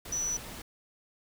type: tone in noise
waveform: sine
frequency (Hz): 5930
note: F#8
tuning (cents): +3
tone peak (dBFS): -29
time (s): 0.12-0.37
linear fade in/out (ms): 5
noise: pink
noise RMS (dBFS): -43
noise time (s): 0.05-0.62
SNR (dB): +11
effects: none